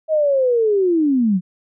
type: linear sweep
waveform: sine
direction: down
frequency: 640 to 172 Hz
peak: -13 dBFS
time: 0.08-1.41 s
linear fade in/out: 50 ms
effects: none